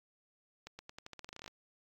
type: accelerating click train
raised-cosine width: 0.2 ms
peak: -29 dBFS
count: 16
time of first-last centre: 0.67-1.479 s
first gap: 120 ms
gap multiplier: 0.87
effects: AAC 64 kbps